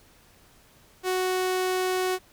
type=tone; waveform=sawtooth; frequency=370 Hz; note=F#4; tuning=in tune; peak=-20 dBFS; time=1.03-2.19 s; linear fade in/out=50 ms; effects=pink hiss -57 dBFS RMS until 2.32 s